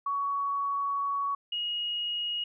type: tone pair in turn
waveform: sine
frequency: 1122 / 2882 Hz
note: C#6 / F#7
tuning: +21 / -46 cents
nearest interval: octave + major third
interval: 1633 cents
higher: second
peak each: -27 / -29 dBFS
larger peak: first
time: 0.06-1.35 / 1.52-2.44 s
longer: first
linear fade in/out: 5 ms
effects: none